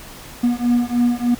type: beating tone pair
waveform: triangle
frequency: 239.8 / 243.1 Hz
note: A#3 / B3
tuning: +49 / -27 cents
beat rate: 3.3 Hz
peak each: -16 dBFS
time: 0.43-1.35 s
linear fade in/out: 10 ms
effects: pink hiss -38 dBFS RMS until 1.39 s